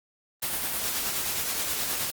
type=noise with tremolo; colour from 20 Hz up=white; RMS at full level=-28 dBFS; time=0.42-2.11 s; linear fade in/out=10 ms; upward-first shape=sine; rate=9.5 Hz; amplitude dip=30%; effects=Opus 32 kbps